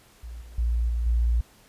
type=tone with level steps; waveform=sine; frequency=58.27 Hz; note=A#1; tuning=in tune; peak=-35 / -41 / -21 / -23 / -19 dBFS; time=0.23-1.41 s; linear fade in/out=5 ms; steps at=0.41 / 0.58 / 0.89 / 1.06 s; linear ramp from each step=5 ms; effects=pink hiss -56 dBFS RMS until 1.68 s + resampled to 32000 Hz